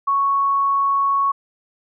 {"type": "tone", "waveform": "sine", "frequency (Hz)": 1108.7, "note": "C#6", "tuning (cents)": 0, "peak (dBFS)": -15, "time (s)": [0.07, 1.32], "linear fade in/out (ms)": 10, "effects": []}